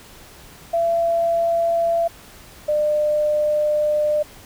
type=tone pair in turn; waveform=sine; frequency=674 / 600.5 Hz; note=E5 / D5; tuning=+38 / +38 cents; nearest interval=major second; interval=200 cents; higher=first; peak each=-16 dBFS; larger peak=neither; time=0.73-2.08 / 2.68-4.23 s; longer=second; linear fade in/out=10 ms; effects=pink hiss -44 dBFS RMS until 4.45 s